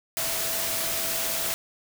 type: tone in noise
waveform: sine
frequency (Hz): 659.3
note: E5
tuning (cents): 0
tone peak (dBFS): -38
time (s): 0.17-1.54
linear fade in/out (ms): 0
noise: white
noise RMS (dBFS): -28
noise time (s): 0.17-1.54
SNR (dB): -13
effects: none